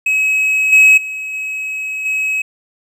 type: tone with level steps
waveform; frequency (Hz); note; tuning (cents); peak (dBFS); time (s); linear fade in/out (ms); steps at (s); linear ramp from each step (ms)
triangle; 2558; D#7; +47; -10 / -3 / -20 / -18 / -13; 0.06-2.42; 5; 0.72 / 0.97 / 1.33 / 2.05; 10
effects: none